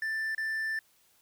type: tone with dropouts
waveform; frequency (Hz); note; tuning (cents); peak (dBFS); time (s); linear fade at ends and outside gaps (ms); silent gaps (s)
triangle; 1771; A6; +11; -28; 0.02-0.79; 2; 0.349-0.379
effects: white hiss -66 dBFS RMS until 1.21 s